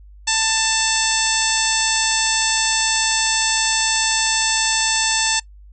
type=harmonic tone with a mistuned harmonic; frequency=887 Hz; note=A5; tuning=14 cents sharp; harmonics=1 / 2 / 3 / 4 / 5 / 6 / 7 / 8 / 9; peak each=-25 / -25 / -25 / -25 / -25 / -25 / -25 / -25 / -25 dBFS; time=0.27-5.4 s; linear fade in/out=10 ms; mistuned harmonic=8; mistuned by=+35 cents; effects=noise-tail reverb RT60 0.1 s tail -23 dB re dry + added 50 Hz sine -40 dBFS peak until 5.72 s